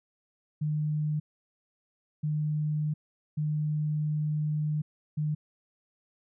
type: tone bursts at uneven times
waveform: sine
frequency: 151.6 Hz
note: D#3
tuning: 45 cents flat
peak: -26 dBFS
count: 4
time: 0.61-1.2 / 2.23-2.94 / 3.37-4.82 / 5.17-5.35 s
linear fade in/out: 10 ms
effects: none